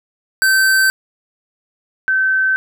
square / sine tone pair in turn, 1546 / 1538.9 Hz, G6 / G6, -24 / -32 cents, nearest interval unison, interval 8 cents, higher first, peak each -11 / -12 dBFS, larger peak first, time 0.42-0.9 / 2.08-2.56 s, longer neither, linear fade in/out 0 ms, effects none

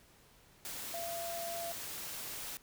sine tone in noise, 680 Hz, F5, 46 cents flat, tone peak -39 dBFS, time 0.94-1.72 s, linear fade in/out 0 ms, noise white, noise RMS -43 dBFS, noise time 0.65-2.57 s, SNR +1 dB, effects pink hiss -63 dBFS RMS until 2.62 s

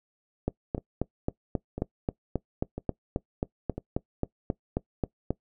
two click trains, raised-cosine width 2 ms, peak -13 / -20 dBFS, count 19 / 4, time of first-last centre 0.48-5.306 / 0.78-3.78 s, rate 3.73 / 1 Hz, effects noise-tail reverb RT60 0.1 s tail -21 dB re dry

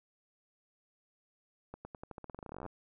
accelerating click train, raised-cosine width 1 ms, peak -30 dBFS, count 23, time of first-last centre 1.74-2.663 s, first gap 110 ms, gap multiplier 0.89, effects none

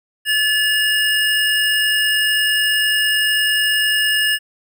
square tone pair together, 1724 / 2857 Hz, A6 / F7, -36 / +39 cents, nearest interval major sixth, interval 875 cents, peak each -18 dBFS, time 0.25-4.39 s, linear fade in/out 50 ms, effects none

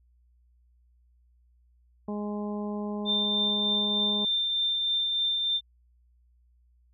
harmonic tone, 207.7 Hz, G#3, in tune, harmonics 1 / 2 / 3 / 4 / 5, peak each -31 / -37 / -41 / -43 / -45 dBFS, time 2.08-4.25 s, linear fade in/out 5 ms
sine tone with tremolo, 3584 Hz, A7, 31 cents sharp, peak -23 dBFS, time 3.05-5.61 s, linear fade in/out 50 ms, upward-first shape triangle, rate 3.3 Hz, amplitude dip 30%
effects added 60 Hz sine -60 dBFS peak until 6.93 s

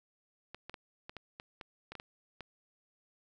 clicks, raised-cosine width 0.3 ms, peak -28 dBFS, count 11, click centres 0.546 / 0.696 / 0.742 / 1.095 / 1.167 / 1.399 / 1.612 / 1.92 / 1.953 / 1.999 / 2.407 s, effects none

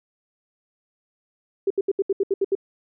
sine tone bursts, 392 Hz, G4, in tune, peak -17 dBFS, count 9, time 1.67-2.552 s, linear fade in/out 5 ms, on 34 ms, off 72 ms, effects none

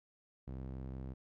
sawtooth tone with band-pass filter, 65.41 Hz, C2, in tune, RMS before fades -44 dBFS, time 0.47-1.14 s, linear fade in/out 10 ms, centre 160 Hz, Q 0.58, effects none

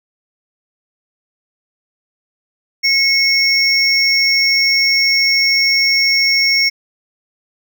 triangle tone pair together, 2180 / 5493 Hz, C#7 / F8, -29 / -30 cents, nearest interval octave + major third, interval 1599 cents, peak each -12 dBFS, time 2.83-6.7 s, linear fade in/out 20 ms, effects none

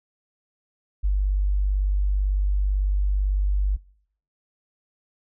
sine tone, 49 Hz, G1, in tune, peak -18 dBFS, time 1.03-3.77 s, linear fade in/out 20 ms, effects noise-tail reverb RT60 0.7 s tail -25 dB re dry

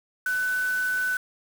sine tone in noise, 1500 Hz, F#6, 23 cents sharp, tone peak -23 dBFS, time 0.26-1.17 s, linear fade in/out 2 ms, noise white, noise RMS -40 dBFS, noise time 0.26-1.17 s, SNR +14 dB, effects none

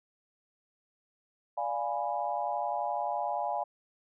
sine chord, D diminished seventh, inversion none, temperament equal, 587.3 / 698.5 / 830.6 / 987.8 Hz, D5 / F5 / Ab5 / Cb6, 0 / 0 / 0 / 0 cents, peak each -37 / -34 / -33 / -38 dBFS, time 1.57-3.64 s, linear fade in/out 10 ms, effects none

